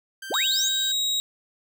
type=tone; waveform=sawtooth; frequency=1568 Hz; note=G6; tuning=in tune; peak=-31 dBFS; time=0.22-0.92 s; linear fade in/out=5 ms
type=linear sweep; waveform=sine; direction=up; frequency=181.5 to 7130 Hz; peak=-25 dBFS; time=0.3-0.69 s; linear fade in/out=10 ms
type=tone with pitch glide; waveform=35% pulse; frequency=3786 to 3810 Hz; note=A#7 to A#7; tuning=+26 to +37 cents; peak=-21 dBFS; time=0.34-1.2 s; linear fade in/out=0 ms; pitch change=+11 cents; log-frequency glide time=0.47-0.81 s
effects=none